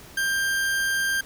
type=tone; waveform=40% pulse; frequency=1587 Hz; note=G6; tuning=21 cents sharp; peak=-21 dBFS; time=0.17-1.21 s; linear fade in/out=5 ms; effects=pink hiss -46 dBFS RMS until 1.25 s